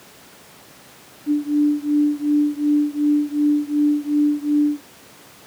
sine beating tone pair, 293.6 / 296.3 Hz, D4 / D4, 0 / +15 cents, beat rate 2.7 Hz, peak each -18 / -19 dBFS, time 1.26-4.81 s, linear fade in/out 50 ms, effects pink hiss -45 dBFS RMS until 5.46 s + high-pass 150 Hz 12 dB/octave

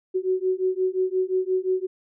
sine beating tone pair, 370 / 375.7 Hz, F#4 / F#4, 0 / +26 cents, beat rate 5.7 Hz, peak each -24 dBFS, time 0.14-1.87 s, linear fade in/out 20 ms, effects none

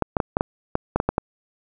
clicks, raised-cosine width 1 ms, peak -5 dBFS, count 10, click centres 0.023 / 0.168 / 0.202 / 0.369 / 0.409 / 0.754 / 0.96 / 1.001 / 1.09 / 1.181 s, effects none

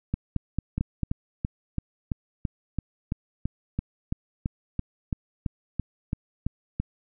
two click trains, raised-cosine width 5 ms, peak -13 / -14 dBFS, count 5 / 19, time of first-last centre 0.14-1.033 / 0.78-6.8 s, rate 4.48 / 2.99 Hz, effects none

